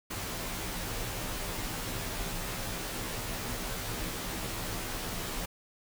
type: noise with comb filter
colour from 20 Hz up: pink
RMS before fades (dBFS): -36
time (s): 0.1-5.46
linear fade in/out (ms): 10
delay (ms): 14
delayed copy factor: -1
effects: none